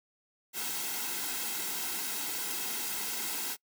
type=noise with comb filter; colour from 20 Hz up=white; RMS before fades=-35 dBFS; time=0.53-3.57 s; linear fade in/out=50 ms; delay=1.7 ms; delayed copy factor=-0.65; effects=noise-tail reverb RT60 0.1 s tail -25 dB re dry + high-pass 200 Hz 12 dB/octave